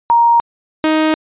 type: tone pair in turn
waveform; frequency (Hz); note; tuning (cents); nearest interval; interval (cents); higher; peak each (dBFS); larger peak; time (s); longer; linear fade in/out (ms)
sine / sawtooth; 937 / 312.7; A#5 / D#4; +9 / +9; octave + perfect fifth; 1900; first; -7; neither; 0.1-0.4 / 0.84-1.14; neither; 0
effects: resampled to 8000 Hz